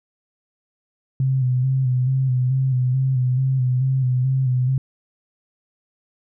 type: tone with vibrato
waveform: sine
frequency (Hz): 129.4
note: C3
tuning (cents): -19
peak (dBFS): -16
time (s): 1.2-4.78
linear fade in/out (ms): 2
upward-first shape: square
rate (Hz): 2.3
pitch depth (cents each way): 41
effects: none